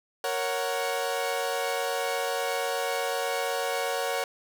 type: chord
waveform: sawtooth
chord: F# major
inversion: first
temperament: equal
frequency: 466.2 / 554.4 / 740 Hz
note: A#4 / C#5 / F#5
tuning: 0 / 0 / 0 cents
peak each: -28 / -27 / -28 dBFS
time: 0.24-4.24 s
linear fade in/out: 2 ms
effects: none